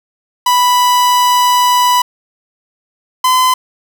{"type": "tone pair in turn", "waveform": "45% pulse", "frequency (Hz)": [987.8, 1020.3], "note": ["B5", "C6"], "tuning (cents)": [0, -44], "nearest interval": "minor second", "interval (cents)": 56, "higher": "second", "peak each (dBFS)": [-8, -8], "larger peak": "neither", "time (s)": [[0.46, 2.02], [3.24, 3.54]], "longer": "first", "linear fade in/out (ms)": 5, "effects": []}